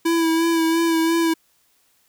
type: tone with vibrato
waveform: square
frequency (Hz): 329.5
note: E4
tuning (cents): -1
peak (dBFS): -17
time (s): 0.05-1.34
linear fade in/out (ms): 10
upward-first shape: sine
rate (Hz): 2.9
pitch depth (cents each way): 27
effects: white hiss -62 dBFS RMS until 2.08 s